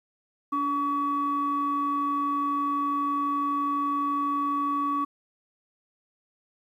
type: tone pair together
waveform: sine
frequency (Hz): 287.2 / 1133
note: D4 / C#6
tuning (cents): -39 / +37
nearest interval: 2 octaves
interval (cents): 2376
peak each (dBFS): -29 / -24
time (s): 0.52-5.05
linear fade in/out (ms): 10
effects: tanh soft clip ceiling -18 dBFS + 10-bit

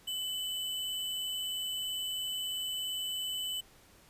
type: tone with sample-and-hold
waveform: sine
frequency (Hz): 3006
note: F#7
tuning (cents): +27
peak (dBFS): -33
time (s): 0.07-3.61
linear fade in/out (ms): 10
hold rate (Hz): 11025
effects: pink hiss -60 dBFS RMS until 4.09 s + resampled to 32000 Hz

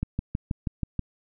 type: click train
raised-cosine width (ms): 5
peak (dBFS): -14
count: 7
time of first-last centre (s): 0.03-0.993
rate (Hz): 6.23
effects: none

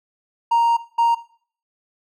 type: tone bursts at uneven times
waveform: triangle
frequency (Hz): 932.3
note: A#5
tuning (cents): 0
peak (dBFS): -11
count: 2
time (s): 0.51-0.77 / 0.98-1.15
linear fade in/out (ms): 10
effects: noise-tail reverb RT60 0.5 s tail -18 dB re dry + tanh soft clip ceiling -7 dBFS

